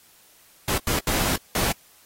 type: noise bursts at uneven times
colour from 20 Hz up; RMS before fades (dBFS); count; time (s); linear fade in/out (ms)
pink; -24; 4; 0.68-0.78 / 0.87-0.99 / 1.07-1.36 / 1.55-1.72; 2
effects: white hiss -55 dBFS RMS until 2.05 s + AAC 48 kbps